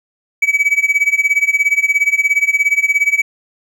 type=tone with tremolo; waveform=triangle; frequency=2281 Hz; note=C#7; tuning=49 cents sharp; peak=-6 dBFS; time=0.42-3.22 s; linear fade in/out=5 ms; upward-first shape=sine; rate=17 Hz; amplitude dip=90%; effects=none